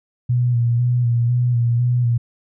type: tone with vibrato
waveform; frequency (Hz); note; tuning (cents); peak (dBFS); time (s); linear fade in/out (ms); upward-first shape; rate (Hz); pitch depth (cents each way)
sine; 120.6; B2; -41; -14; 0.29-2.18; 10; square; 2; 31
effects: none